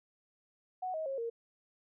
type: tone with pitch steps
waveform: sine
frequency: 740 / 633.1 / 541.7 / 463.5 Hz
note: F#5 / D#5 / C#5 / A#4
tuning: 0 / +30 / -40 / -10 cents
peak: -34 dBFS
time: 0.82-1.3 s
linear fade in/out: 10 ms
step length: 120 ms
effects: none